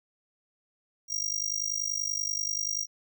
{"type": "tone with amplitude modulation", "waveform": "square", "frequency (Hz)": 5700, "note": "F8", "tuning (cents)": 34, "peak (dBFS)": -25, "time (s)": [1.08, 2.87], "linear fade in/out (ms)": 50, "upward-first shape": "sine", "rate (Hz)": 50.4, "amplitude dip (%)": 95, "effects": []}